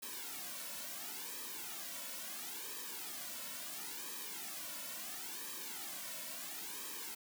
white noise with flanger, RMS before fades -45 dBFS, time 0.02-7.15 s, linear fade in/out 10 ms, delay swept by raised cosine 1.4 to 2.5 ms, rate 0.73 Hz, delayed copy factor -0.85, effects high-pass 200 Hz 12 dB/octave

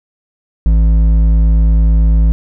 sine tone with hard clipping, 54.5 Hz, A1, 16 cents flat, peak -8 dBFS, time 0.66-2.32 s, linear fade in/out 0 ms, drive 7 dB, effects none

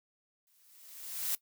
blue noise with exponential growth, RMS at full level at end -31 dBFS, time 0.47-1.35 s, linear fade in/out 1 ms, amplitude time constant 190 ms, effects noise-tail reverb RT60 0.1 s tail -19 dB re dry

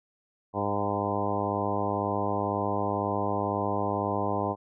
harmonic tone with a mistuned harmonic, 102 Hz, G#2, 31 cents flat, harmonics 1 / 2 / 3 / 4 / 5 / 6 / 7 / 8 / 9 / 10, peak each -35 / -35 / -35 / -35 / -35 / -35 / -35 / -35 / -35 / -35 dBFS, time 0.53-4.56 s, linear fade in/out 50 ms, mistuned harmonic 8, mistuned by -17 cents, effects none

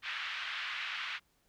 pink band-pass noise, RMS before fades -39 dBFS, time 0.02-1.2 s, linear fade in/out 50 ms, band 1400 to 3400 Hz, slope 24 dB/octave, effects pink hiss -73 dBFS RMS until 1.48 s

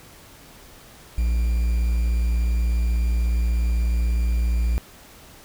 triangle tone with quantisation, 58.27 Hz, A#1, in tune, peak -16 dBFS, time 1.18-4.78 s, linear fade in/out 0 ms, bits 7, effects pink hiss -47 dBFS RMS until 5.44 s

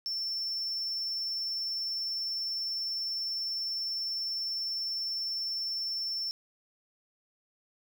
triangle tone, 5390 Hz, E8, 38 cents sharp, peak -30 dBFS, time 0.06-6.31 s, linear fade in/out 0 ms, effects none

